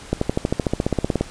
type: accelerating click train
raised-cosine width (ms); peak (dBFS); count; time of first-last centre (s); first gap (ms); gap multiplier
2; -5; 17; 0.13-1.21; 84; 0.97
effects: pink hiss -40 dBFS RMS until 1.3 s + resampled to 22050 Hz